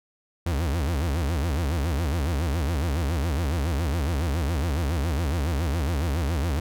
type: tone with vibrato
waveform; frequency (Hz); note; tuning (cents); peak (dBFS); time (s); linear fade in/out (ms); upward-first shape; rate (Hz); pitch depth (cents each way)
40% pulse; 77; D#2; -17; -22; 0.46-6.6; 5; sine; 7.2; 240
effects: none